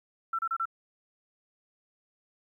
sine tone bursts, 1344 Hz, E6, 33 cents sharp, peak -27 dBFS, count 4, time 0.33-0.655 s, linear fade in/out 5 ms, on 58 ms, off 31 ms, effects 11-bit

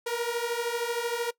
sawtooth beating tone pair, 466.4 / 479.4 Hz, A#4 / A#4, +1 / +48 cents, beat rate 13 Hz, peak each -27 / -27 dBFS, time 0.06-1.31 s, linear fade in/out 10 ms, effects noise-tail reverb RT60 0.1 s tail -21 dB re dry

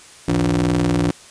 30% pulse ring-modulated tone, 62 Hz, B1, 7 cents sharp, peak -10 dBFS, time 0.28-1.11 s, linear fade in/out 5 ms, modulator 227 Hz, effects white hiss -43 dBFS RMS until 1.3 s + resampled to 22050 Hz

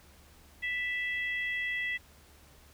harmonic tone, 659.3 Hz, E5, in tune, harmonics 3 / 4 / 5, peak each -31 / -40 / -44 dBFS, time 0.62-1.98 s, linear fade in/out 20 ms, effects added 72 Hz sine -59 dBFS peak until 2.73 s + pink hiss -59 dBFS RMS until 2.73 s

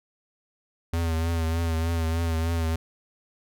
square tone with vibrato, 82.41 Hz, E2, in tune, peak -24 dBFS, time 0.93-2.76 s, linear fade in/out 5 ms, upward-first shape triangle, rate 3.3 Hz, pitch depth 47 cents each way, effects none

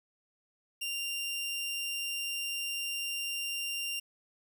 sawtooth tone, 2784 Hz, F7, 6 cents flat, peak -30 dBFS, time 0.81-4 s, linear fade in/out 10 ms, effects none

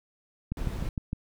click train, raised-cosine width 5 ms, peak -18 dBFS, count 5, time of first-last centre 0.52-1.131 s, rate 6.55 Hz
brown noise, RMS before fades -33 dBFS, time 0.57-0.89 s, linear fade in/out 2 ms
effects none

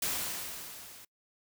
white noise with level ramp, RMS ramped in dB -31 to -52 dBFS, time 0.02-1.05 s, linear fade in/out 5 ms, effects noise-tail reverb RT60 0.1 s tail -25 dB re dry

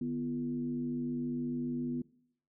sine tone with frequency modulation, 246.9 Hz, B3, in tune, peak -32 dBFS, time 0.01-2.02 s, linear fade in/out 5 ms, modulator 94.6 Hz, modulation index 0.64, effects noise-tail reverb RT60 0.7 s tail -22 dB re dry

